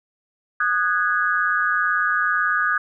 sine tone cluster, 1233 / 1475 / 1657 Hz, D#6 / F#6 / G#6, -16 / -6 / -4 cents, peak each -22 dBFS, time 0.6-2.78 s, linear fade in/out 5 ms, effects none

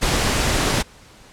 pink noise, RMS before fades -19 dBFS, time 0.01-0.83 s, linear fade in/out 20 ms, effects pink hiss -47 dBFS RMS until 1.32 s + low-pass 9000 Hz 12 dB/octave

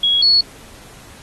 sine tone pair in turn, 3322 / 4383 Hz, G#7 / C#8, 0 / -20 cents, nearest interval perfect fourth, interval 480 cents, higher second, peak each -12 / -9 dBFS, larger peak second, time 0.03-0.22 / 0.22-0.41 s, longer neither, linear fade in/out 5 ms, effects pink hiss -42 dBFS RMS until 1.22 s + AAC 32 kbps

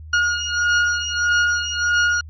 40% pulse beating tone pair, 1432 / 1433.6 Hz, F6 / F6, +43 / +45 cents, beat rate 1.6 Hz, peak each -19 dBFS, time 0.13-2.21 s, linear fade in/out 5 ms, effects added 78 Hz sine -34 dBFS peak until 2.29 s + MP3 32 kbps

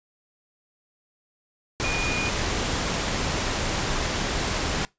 sine tone in noise, 2446 Hz, D#7, 30 cents flat, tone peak -27 dBFS, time 1.84-2.29 s, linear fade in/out 0 ms, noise pink, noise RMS -26 dBFS, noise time 1.8-4.85 s, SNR -4 dB, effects noise-tail reverb RT60 0.2 s tail -24 dB re dry + resampled to 16000 Hz

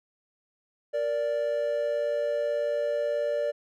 triangle tone pair together, 466.2 / 584.5 Hz, A#4 / D5, 0 / -8 cents, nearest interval major third, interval 392 cents, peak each -30 / -24 dBFS, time 0.93-3.52 s, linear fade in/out 20 ms, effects none

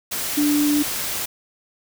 sine tone in noise, 293.7 Hz, D4, in tune, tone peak -16 dBFS, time 0.37-0.83 s, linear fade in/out 10 ms, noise white, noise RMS -26 dBFS, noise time 0.11-1.26 s, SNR +7 dB, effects none

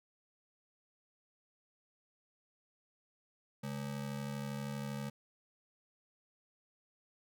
square ring-modulated tone, 174.61 Hz, F3, in tune, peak -36 dBFS, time 3.63-5.1 s, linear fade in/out 10 ms, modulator 36.3 Hz, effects none

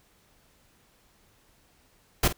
pink noise with echo, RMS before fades -21 dBFS, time 2.23-2.28 s, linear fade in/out 5 ms, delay 48 ms, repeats 1, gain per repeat -13 dB, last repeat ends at 2.328 s, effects pink hiss -63 dBFS RMS until 2.37 s

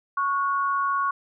sine tone pair together, 1108.7 / 1443.7 Hz, C#6 / F#6, 0 / -43 cents, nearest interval perfect fourth, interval 457 cents, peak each -22 / -29 dBFS, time 0.17-1.11 s, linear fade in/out 5 ms, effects none

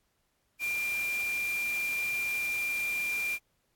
sine tone in noise, 2387 Hz, D7, 28 cents sharp, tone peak -29 dBFS, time 0.59-3.39 s, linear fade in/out 50 ms, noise white, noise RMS -42 dBFS, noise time 0.59-3.39 s, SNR +10 dB, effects pink hiss -75 dBFS RMS until 3.75 s + AAC 64 kbps

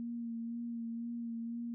sine tone with vibrato, 233.1 Hz, A#3, in tune, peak -37 dBFS, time 0-1.74 s, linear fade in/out 0 ms, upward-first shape sine, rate 2 Hz, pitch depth 23 cents each way, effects none

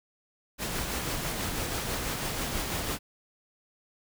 pink noise with tremolo, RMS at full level -31 dBFS, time 0.58-2.99 s, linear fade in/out 50 ms, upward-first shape sine, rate 6.1 Hz, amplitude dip 30%, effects none

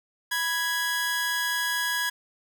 sawtooth tone pair together, 987.8 / 1661.2 Hz, B5 / G#6, 0 / 0 cents, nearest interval major sixth, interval 900 cents, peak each -29 / -22 dBFS, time 0.31-2.1 s, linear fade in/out 10 ms, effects none

